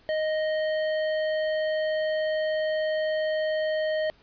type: tone with hard clipping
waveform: triangle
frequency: 622.3 Hz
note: D#5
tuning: in tune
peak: -26 dBFS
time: 0.09-4.1 s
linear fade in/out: 0 ms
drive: 16 dB
effects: pink hiss -59 dBFS RMS until 4.22 s + resampled to 11025 Hz